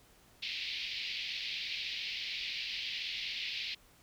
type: band-pass noise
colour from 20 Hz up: pink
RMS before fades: -39 dBFS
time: 0.42-3.75 s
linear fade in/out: 10 ms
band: 2200 to 4700 Hz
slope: 48 dB/octave
effects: pink hiss -63 dBFS RMS until 4.02 s